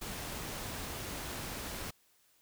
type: noise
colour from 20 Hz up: pink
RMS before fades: -41 dBFS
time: 0.01-1.91 s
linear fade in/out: 10 ms
effects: white hiss -69 dBFS RMS until 2.41 s